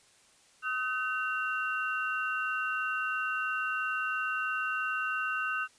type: tone cluster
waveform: sine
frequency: 1266 / 1523 / 2753 Hz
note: D#6 / F#6 / F7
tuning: +30 / +50 / -25 cents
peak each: -34 / -32 / -37 dBFS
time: 0.62-5.68 s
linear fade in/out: 50 ms
effects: white hiss -62 dBFS RMS until 5.78 s + resampled to 22050 Hz